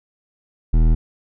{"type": "tone with hard clipping", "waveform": "sine", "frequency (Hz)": 40, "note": "D#1", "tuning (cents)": 49, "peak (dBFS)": -13, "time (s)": [0.73, 0.95], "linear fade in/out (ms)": 10, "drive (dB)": 13, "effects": []}